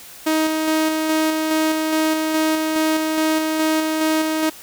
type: tone with tremolo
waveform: sawtooth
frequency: 314.6 Hz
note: D#4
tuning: 19 cents sharp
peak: -12 dBFS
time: 0.26-4.5 s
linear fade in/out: 10 ms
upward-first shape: square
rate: 2.4 Hz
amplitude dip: 30%
effects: white hiss -40 dBFS RMS until 4.62 s